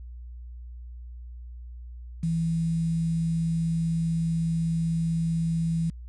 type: tone with quantisation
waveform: sine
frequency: 164.81 Hz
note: E3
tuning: in tune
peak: -23 dBFS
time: 2.23-5.9 s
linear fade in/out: 5 ms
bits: 8
effects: added 60 Hz sine -38 dBFS peak until 6.08 s + resampled to 24000 Hz